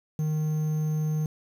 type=tone with quantisation; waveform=triangle; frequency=154.3 Hz; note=D#3; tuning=14 cents flat; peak=-22 dBFS; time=0.19-1.26 s; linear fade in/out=2 ms; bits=8; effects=none